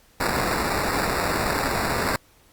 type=noise with sample-and-hold; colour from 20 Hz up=white; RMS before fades=-24 dBFS; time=0.2-2.16 s; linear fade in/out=2 ms; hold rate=3150 Hz; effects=pink hiss -57 dBFS RMS until 2.52 s + Opus 48 kbps